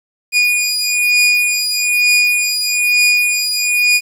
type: beating tone pair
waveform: sawtooth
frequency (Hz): 2450 / 2451.1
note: D#7 / D#7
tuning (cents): -27 / -27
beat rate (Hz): 1.1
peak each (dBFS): -11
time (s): 0.32-4.01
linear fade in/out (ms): 50
effects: low-pass 12000 Hz 12 dB/octave + 7-bit